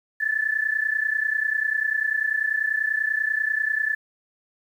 sine tone pair together, 1729.8 / 1760 Hz, A6 / A6, -30 / 0 cents, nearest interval unison, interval 30 cents, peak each -24 dBFS, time 0.2-3.95 s, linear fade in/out 10 ms, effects 9-bit

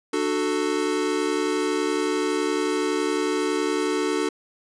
square chord, D major, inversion none, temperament equal with one note detuned, 298.3 / 370 / 440 Hz, D4 / F#4 / A4, +27 / 0 / 0 cents, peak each -27 dBFS, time 0.13-4.29 s, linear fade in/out 5 ms, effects resampled to 22050 Hz

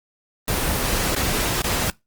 pink noise with dropouts, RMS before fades -22 dBFS, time 0.48-1.9 s, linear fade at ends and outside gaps 0 ms, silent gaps 1.15-1.163 / 1.619-1.643 s, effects noise-tail reverb RT60 0.2 s tail -23 dB re dry + Opus 24 kbps

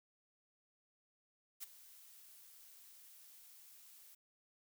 blue noise with ADSR envelope, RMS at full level -44 dBFS, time 1.6-4.15 s, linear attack 30 ms, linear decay 18 ms, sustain -16 dB, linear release 7 ms, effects none

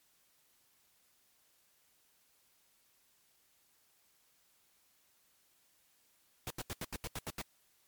pink noise bursts, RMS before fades -40 dBFS, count 9, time 6.47-7.415 s, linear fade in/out 0 ms, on 33 ms, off 81 ms, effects white hiss -71 dBFS RMS until 7.87 s + MP3 96 kbps

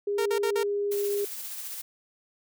sine tone, 406.8 Hz, G#4, 36 cents flat, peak -25 dBFS, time 0.07-1.25 s, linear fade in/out 5 ms
sawtooth tone bursts, 461.2 Hz, A#4, 19 cents flat, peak -23 dBFS, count 4, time 0.18-0.633 s, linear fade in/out 5 ms, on 78 ms, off 47 ms
blue noise with tremolo, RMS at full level -36 dBFS, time 0.91-1.82 s, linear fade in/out 10 ms, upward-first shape sine, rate 15 Hz, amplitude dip 30%
effects none

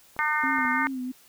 clicks, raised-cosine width 1 ms, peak -29 dBFS, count 4, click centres 0.165 / 0.439 / 0.586 / 0.652 s
harmonic tone, 303.1 Hz, D#4, 45 cents flat, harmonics 3 / 4 / 5 / 6 / 7, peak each -29 / -29 / -29 / -29 / -29 dBFS, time 0.19-0.87 s, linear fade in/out 0 ms
sine tone with vibrato, 261.6 Hz, C4, in tune, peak -29 dBFS, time 0.43-1.12 s, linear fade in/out 10 ms, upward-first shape sine, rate 2.9 Hz, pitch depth 72 cents each way
effects white hiss -56 dBFS RMS until 1.28 s

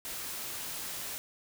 white noise, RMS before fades -39 dBFS, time 0.05-1.18 s, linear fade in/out 0 ms, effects none

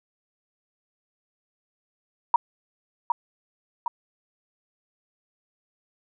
sine tone with echo, 948 Hz, A#5, 29 cents sharp, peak -13 dBFS, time 2.34-2.36 s, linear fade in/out 2 ms, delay 760 ms, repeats 2, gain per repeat -5 dB, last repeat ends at 3.88 s, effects none

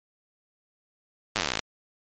slowing click train, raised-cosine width 0.2 ms, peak -7 dBFS, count 18, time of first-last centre 1.36-1.593 s, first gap 9 ms, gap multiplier 1.05, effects MP3 32 kbps

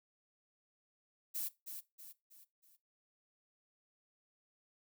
violet noise with echo, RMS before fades -39 dBFS, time 1.34-1.49 s, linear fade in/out 20 ms, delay 320 ms, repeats 4, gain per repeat -7 dB, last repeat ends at 2.77 s, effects noise-tail reverb RT60 0.2 s tail -17 dB re dry

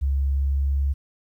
sine tone with pitch glide, 68.7 to 69.34 Hz, C#2 to C#2, -15 to +1 cents, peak -19 dBFS, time 0.01-0.94 s, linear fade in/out 20 ms, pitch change +16 cents, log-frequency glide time 0.25-0.79 s, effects 10-bit

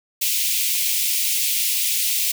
white high-pass noise, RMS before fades -21 dBFS, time 0.21-2.32 s, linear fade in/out 10 ms, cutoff 2200 Hz, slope 48 dB/octave, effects none

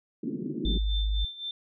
pink band-pass noise, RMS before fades -33 dBFS, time 0.23-0.78 s, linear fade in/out 5 ms, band 160 to 370 Hz, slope 48 dB/octave
sine tone, 51.91 Hz, G#1, in tune, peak -24 dBFS, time 0.65-1.25 s, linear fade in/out 5 ms
sine tone with tremolo, 3560 Hz, A7, 20 cents sharp, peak -31 dBFS, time 0.65-1.51 s, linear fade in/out 2 ms, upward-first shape sine, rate 3.9 Hz, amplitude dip 75%
effects none

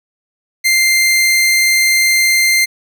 sawtooth tone, 2093 Hz, C7, in tune, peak -6 dBFS, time 0.64-2.66 s, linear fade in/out 20 ms, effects none

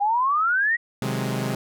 sine exponential sweep, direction up, 792 to 1937 Hz, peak -18 dBFS, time 0-0.77 s, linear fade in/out 20 ms
sawtooth chord, Ab dominant seventh, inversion first, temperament equal, 130.81 / 155.56 / 185 / 207.7 Hz, C3 / Eb3 / Gb3 / Ab3, 0 / 0 / 0 / 0 cents, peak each -23 / -29 / -29 / -25 dBFS, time 1.02-1.55 s, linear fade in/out 2 ms
effects none

